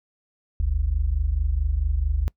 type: tone pair together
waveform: sine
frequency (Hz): 48.88 / 73.42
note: G1 / D2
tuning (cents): -4 / 0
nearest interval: perfect fifth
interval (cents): 704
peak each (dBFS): -22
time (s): 0.6-2.28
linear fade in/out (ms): 0
effects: noise-tail reverb RT60 0.1 s tail -25 dB re dry + tanh soft clip ceiling -12 dBFS